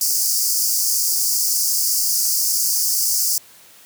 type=high-pass noise; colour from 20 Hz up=pink; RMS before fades=-19 dBFS; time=0.01-3.38 s; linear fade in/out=2 ms; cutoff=4700 Hz; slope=96 dB/octave; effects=white hiss -47 dBFS RMS until 3.85 s + high-pass 80 Hz 12 dB/octave